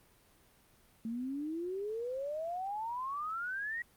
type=exponential sweep; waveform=sine; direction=up; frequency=220.9 to 1925 Hz; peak=-35 dBFS; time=1.05-3.82 s; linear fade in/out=2 ms; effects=pink hiss -65 dBFS RMS until 3.96 s + Opus 32 kbps